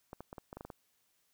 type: clicks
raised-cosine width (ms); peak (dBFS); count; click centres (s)
1; -30; 9; 0.131 / 0.206 / 0.329 / 0.382 / 0.529 / 0.57 / 0.609 / 0.65 / 0.702
effects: white hiss -75 dBFS RMS until 1.33 s